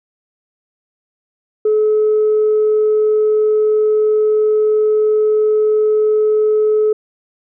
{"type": "tone", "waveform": "sine", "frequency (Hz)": 428.5, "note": "A4", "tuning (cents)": -46, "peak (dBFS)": -9, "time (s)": [1.65, 6.93], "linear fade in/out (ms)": 5, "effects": ["tanh soft clip ceiling -7 dBFS"]}